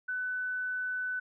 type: tone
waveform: sine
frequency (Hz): 1500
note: F#6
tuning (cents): +23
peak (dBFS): -31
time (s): 0.08-1.2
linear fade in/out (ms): 10
effects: none